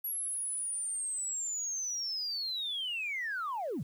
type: linear sweep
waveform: sine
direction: down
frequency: 11490 to 105.8 Hz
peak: -32 dBFS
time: 0.04-3.83 s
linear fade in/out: 5 ms
effects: tanh soft clip ceiling -28 dBFS + 10-bit